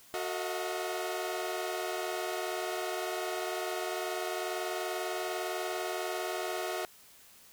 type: tone cluster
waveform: sawtooth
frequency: 367.6 / 450.1 / 633 / 715 Hz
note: F#4 / A4 / D#5 / F5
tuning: -11 / +39 / +30 / +41 cents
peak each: -33 / -37 / -34 / -37 dBFS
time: 0.14-6.85 s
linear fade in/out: 0 ms
effects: white hiss -57 dBFS RMS until 7.52 s